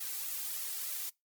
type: noise with flanger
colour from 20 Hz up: blue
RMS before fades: -38 dBFS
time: 0-1.1 s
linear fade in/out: 10 ms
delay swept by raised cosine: 1.5 to 2.6 ms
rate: 3.4 Hz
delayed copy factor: +0.75
effects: noise-tail reverb RT60 0.2 s tail -24 dB re dry + MP3 96 kbps